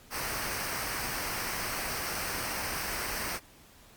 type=noise with comb filter; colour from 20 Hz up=pink; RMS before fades=-34 dBFS; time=0.1-3.4 s; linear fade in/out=50 ms; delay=0.28 ms; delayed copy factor=-0.6; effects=pink hiss -56 dBFS RMS until 3.96 s + MP3 96 kbps